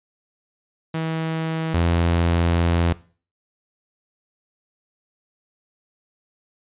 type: tone pair in turn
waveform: sawtooth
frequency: 161.3 / 85.05 Hz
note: E3 / F2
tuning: -37 / -45 cents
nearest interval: major seventh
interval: 1108 cents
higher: first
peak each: -19 / -13 dBFS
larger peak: second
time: 0.94-1.74 / 1.74-2.93 s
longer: second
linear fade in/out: 5 ms
effects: noise-tail reverb RT60 0.4 s tail -19 dB re dry + resampled to 8000 Hz